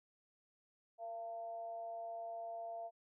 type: tone with amplitude modulation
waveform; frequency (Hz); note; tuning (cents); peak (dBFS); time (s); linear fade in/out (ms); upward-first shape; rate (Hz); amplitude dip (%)
sine; 682; F5; -41; -40; 0.98-2.91; 50; sine; 218; 50
effects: none